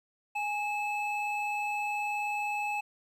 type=tone pair together; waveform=triangle; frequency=828 / 2603 Hz; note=G#5 / E7; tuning=-5 / -22 cents; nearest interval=octave + minor sixth; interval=1983 cents; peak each=-30 / -32 dBFS; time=0.35-2.81 s; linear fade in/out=10 ms; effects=resampled to 32000 Hz + 11-bit